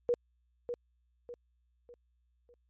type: tone with echo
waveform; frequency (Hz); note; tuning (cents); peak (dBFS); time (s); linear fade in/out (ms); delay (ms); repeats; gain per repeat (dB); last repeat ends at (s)
sine; 481.7; B4; -43; -25; 0.09-0.14; 0; 600; 4; -8; 2.54
effects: added 60 Hz sine -70 dBFS peak until 2.69 s + MP3 32 kbps